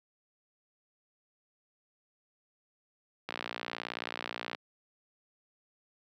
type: click train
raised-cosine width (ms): 0.3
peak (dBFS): -19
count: 75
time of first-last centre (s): 3.29-4.549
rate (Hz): 58.8
effects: high-pass 200 Hz 12 dB/octave